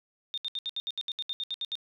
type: tone bursts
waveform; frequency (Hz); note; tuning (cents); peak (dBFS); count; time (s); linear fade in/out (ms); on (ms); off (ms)
sine; 3644; A#7; -40; -30; 14; 0.34-1.754; 0; 36; 70
effects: none